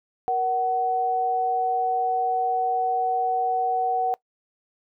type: tone pair together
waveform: sine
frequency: 472 / 749.3 Hz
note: A#4 / F#5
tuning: +22 / +22 cents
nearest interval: minor sixth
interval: 800 cents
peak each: -29 / -21 dBFS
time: 0.28-4.14 s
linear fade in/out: 0 ms
effects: noise-tail reverb RT60 0.1 s tail -22 dB re dry